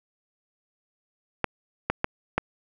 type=clicks; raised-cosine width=0.5 ms; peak=-7 dBFS; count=4; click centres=1.443 / 1.9 / 2.044 / 2.38 s; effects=none